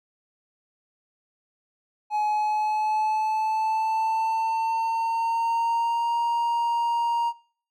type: tone with pitch glide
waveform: triangle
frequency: 845 to 937.6 Hz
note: G#5 to A#5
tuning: +30 to +10 cents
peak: -20 dBFS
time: 2.1-7.33 s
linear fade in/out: 50 ms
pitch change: +180 cents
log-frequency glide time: 2.25-6.17 s
effects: noise-tail reverb RT60 0.5 s tail -21 dB re dry